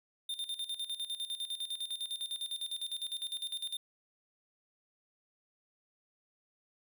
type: tone with tremolo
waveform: square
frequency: 3620 Hz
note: A7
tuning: 48 cents sharp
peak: -35 dBFS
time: 0.29-3.77 s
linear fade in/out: 5 ms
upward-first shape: square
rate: 9.9 Hz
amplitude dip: 75%
effects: none